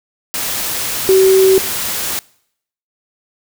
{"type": "tone in noise", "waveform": "sine", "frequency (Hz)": 380.7, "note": "F#4", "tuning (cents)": 49, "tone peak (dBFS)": -6, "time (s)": [1.09, 1.58], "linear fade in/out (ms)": 0, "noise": "white", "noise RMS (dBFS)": -20, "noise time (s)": [0.34, 2.19], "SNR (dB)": 11, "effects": ["noise-tail reverb RT60 0.7 s tail -24 dB re dry"]}